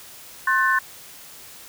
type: tone cluster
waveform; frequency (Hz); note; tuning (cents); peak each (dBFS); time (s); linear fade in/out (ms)
sine; 1064 / 1507 / 1768; C6 / F#6 / A6; +29 / +31 / +8; -21; 0.47-0.79; 5
effects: white hiss -43 dBFS RMS until 1.68 s